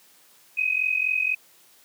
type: tone pair together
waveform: sine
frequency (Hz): 2500 / 2544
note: D#7 / D#7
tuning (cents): +8 / +38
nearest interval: unison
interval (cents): 30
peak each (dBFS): -24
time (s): 0.57-1.35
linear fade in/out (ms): 10
effects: white hiss -56 dBFS RMS until 1.84 s + high-pass 150 Hz 12 dB/octave